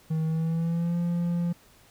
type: tone with pitch glide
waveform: triangle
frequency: 159.1 to 172.5 Hz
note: D#3 to F3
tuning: +39 to -21 cents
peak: -22 dBFS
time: 0.1-1.53 s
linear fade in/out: 10 ms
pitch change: +140 cents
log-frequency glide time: 0.25-0.97 s
effects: pink hiss -57 dBFS RMS until 1.9 s